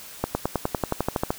accelerating click train, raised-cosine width 1 ms, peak -8 dBFS, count 13, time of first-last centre 0.24-1.305 s, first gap 110 ms, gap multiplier 0.96, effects white hiss -42 dBFS RMS until 1.38 s

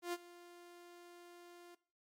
sawtooth tone with ADSR envelope, 349.2 Hz, F4, in tune, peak -32 dBFS, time 0.02-1.75 s, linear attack 110 ms, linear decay 38 ms, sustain -19 dB, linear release 6 ms, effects noise-tail reverb RT60 0.5 s tail -20 dB re dry + MP3 64 kbps

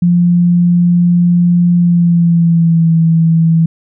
sine tone with pitch glide, 174.61 to 163.86 Hz, F3 to E3, 0 to -10 cents, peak -6 dBFS, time 0.02-3.66 s, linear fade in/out 5 ms, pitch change -110 cents, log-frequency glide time 1.76-2.93 s, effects none

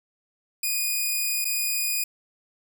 5% pulse tone with dropouts, 2467 Hz, D#7, 15 cents flat, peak -14 dBFS, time 0.63-2.04 s, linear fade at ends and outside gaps 5 ms, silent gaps 1.446-1.452 s, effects 9-bit

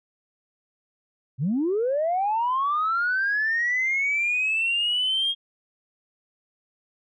sine linear sweep, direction up, 115.7 to 3263 Hz, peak -20 dBFS, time 1.38-5.35 s, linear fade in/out 50 ms, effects tanh soft clip ceiling -17 dBFS

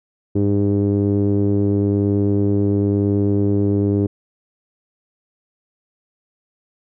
sawtooth tone with low-pass filter, 101 Hz, G#2, 48 cents flat, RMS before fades -17 dBFS, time 0.35-4.07 s, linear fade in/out 10 ms, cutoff 360 Hz, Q 4.7, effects none

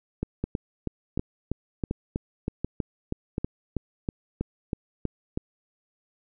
two click trains, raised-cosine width 3 ms, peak -14 / -14 dBFS, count 17 / 5, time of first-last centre 0.23-5.375 / 0.44-3.381 s, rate 3.11 / 1.36 Hz, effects none

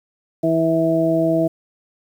harmonic tone, 163.1 Hz, E3, 18 cents flat, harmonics 1 / 2 / 3 / 4, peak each -23 / -18 / -27 / -18 dBFS, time 0.43-1.48 s, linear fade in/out 10 ms, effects 8-bit

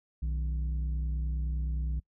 sine tone pair together, 61.73 / 155.56 Hz, B1 / D#3, 0 / 0 cents, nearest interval octave + major third, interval 1600 cents, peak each -27 / -37 dBFS, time 0.22-2 s, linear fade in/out 10 ms, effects noise-tail reverb RT60 0.1 s tail -26 dB re dry + tanh soft clip ceiling -26 dBFS

